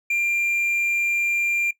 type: tone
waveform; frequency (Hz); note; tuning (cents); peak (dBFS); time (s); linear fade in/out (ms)
triangle; 2385; D7; +26; -18; 0.1-1.71; 5
effects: noise-tail reverb RT60 0.1 s tail -17 dB re dry